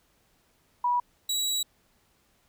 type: tone pair in turn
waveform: sine / 25% pulse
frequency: 974 / 3896 Hz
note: B5 / B7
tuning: -24 / -24 cents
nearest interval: 2 octaves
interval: 2400 cents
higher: second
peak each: -22 dBFS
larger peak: neither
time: 0.84-1 / 1.29-1.63 s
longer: second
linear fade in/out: 5 ms
effects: pink hiss -67 dBFS RMS until 2.48 s